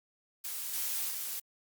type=noise with level steps; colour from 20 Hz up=blue; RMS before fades=-38 / -34 / -37 dBFS; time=0.44-1.4 s; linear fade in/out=10 ms; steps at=0.73 / 1.1 s; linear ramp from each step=10 ms; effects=Opus 48 kbps